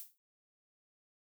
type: noise with exponential decay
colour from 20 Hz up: violet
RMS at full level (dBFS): -43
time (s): 0-0.18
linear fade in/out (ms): 0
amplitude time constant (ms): 37
effects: none